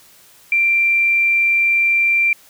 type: tone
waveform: sine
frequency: 2361 Hz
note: D7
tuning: 9 cents sharp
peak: -12 dBFS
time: 0.52-2.33 s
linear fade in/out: 2 ms
effects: white hiss -48 dBFS RMS until 2.49 s